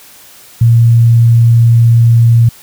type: tone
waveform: sine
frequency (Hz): 116.5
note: A#2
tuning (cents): -1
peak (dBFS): -3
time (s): 0.61-2.49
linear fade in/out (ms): 5
effects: white hiss -38 dBFS RMS until 2.62 s